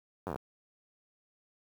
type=slowing click train; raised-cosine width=1 ms; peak=-22 dBFS; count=8; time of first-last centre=0.27-0.359 s; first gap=10 ms; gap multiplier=1.08; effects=high-pass 60 Hz 12 dB/octave + 8-bit